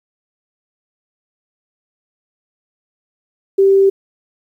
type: tone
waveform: sine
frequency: 390.3 Hz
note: G4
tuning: 8 cents flat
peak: -7 dBFS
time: 3.58-3.9 s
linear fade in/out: 10 ms
effects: 8-bit